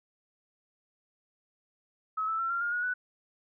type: tone with pitch steps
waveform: sine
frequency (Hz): 1285 / 1316.6 / 1348.9 / 1382 / 1415.9 / 1450.7 / 1486.3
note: E6 / E6 / E6 / F6 / F6 / F#6 / F#6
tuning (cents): -45 / -3 / +39 / -19 / +23 / -35 / +7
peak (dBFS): -28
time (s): 2.17-2.94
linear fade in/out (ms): 10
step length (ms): 110
effects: none